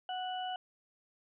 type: harmonic tone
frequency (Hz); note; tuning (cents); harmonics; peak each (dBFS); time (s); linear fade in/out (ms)
739; F#5; -2; 1 / 2 / 4; -36 / -47 / -43; 0.09-0.56; 2
effects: none